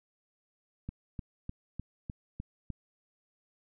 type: click train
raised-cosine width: 5 ms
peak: -25 dBFS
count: 7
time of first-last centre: 0.89-2.703 s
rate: 3.31 Hz
effects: none